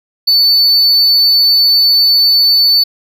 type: tone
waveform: triangle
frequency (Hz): 4496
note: C#8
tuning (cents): +24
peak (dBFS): -5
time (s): 0.27-2.84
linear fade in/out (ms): 10
effects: none